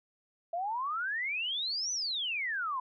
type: exponential two-way sweep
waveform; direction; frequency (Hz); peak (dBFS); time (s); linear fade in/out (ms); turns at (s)
sine; up then down; 659.3 to 6110 to 983; -31; 0.53-2.8; 5; 1.92
effects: none